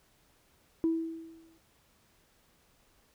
sine tone with exponential decay, 326.9 Hz, E4, 14 cents flat, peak -22 dBFS, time 0.84-1.58 s, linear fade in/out 0 ms, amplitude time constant 160 ms, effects tanh soft clip ceiling -20 dBFS + pink hiss -67 dBFS RMS until 3.14 s

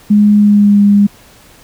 sine tone with pitch glide, 207.7 to 203.1 Hz, G#3 to G#3, 0 to -38 cents, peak -4 dBFS, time 0.1-1.07 s, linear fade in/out 10 ms, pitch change -38 cents, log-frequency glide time 0.36-0.81 s, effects pink hiss -42 dBFS RMS until 1.63 s

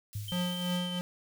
white high-pass noise, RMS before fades -49 dBFS, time 0.13-0.77 s, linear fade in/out 0 ms, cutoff 3000 Hz, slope 12 dB/octave
sine tone with exponential decay, 103.83 Hz, G#2, in tune, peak -31 dBFS, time 0.15-0.61 s, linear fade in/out 5 ms, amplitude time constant 100 ms
triangle tone with vibrato, 3100 Hz, G7, 20 cents flat, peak -36 dBFS, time 0.28-0.99 s, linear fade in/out 2 ms, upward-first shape square, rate 4.2 Hz, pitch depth 10 cents each way
square tone with tremolo, 178.5 Hz, F3, 38 cents sharp, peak -29 dBFS, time 0.32-1.01 s, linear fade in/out 0 ms, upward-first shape triangle, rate 3 Hz, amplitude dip 60%
effects none

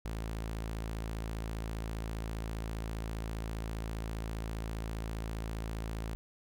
sawtooth tone, 55 Hz, A1, in tune, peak -32 dBFS, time 0.05-6.15 s, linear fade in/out 0 ms, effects none

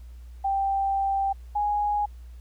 sine tone pair in turn, 785 / 828.3 Hz, G5 / G#5, +2 / -5 cents, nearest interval minor second, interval 93 cents, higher second, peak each -22 / -22 dBFS, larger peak neither, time 0.44-1.33 / 1.55-2.06 s, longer first, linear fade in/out 10 ms, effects added 60 Hz sine -40 dBFS peak until 2.4 s + pink hiss -63 dBFS RMS until 2.4 s

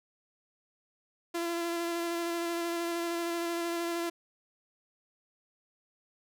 sawtooth tone with vibrato, 340 Hz, F4, 46 cents flat, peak -27 dBFS, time 1.34-4.1 s, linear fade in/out 10 ms, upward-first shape square, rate 13 Hz, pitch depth 12 cents each way, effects none

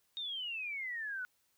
sine exponential sweep, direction down, 3729 to 1454 Hz, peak -37 dBFS, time 0.17-1.25 s, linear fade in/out 0 ms, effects white hiss -75 dBFS RMS until 1.57 s

